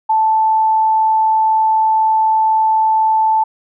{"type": "tone", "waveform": "sine", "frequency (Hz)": 878, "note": "A5", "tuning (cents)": -4, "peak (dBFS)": -10, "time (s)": [0.09, 3.44], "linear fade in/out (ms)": 10, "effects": []}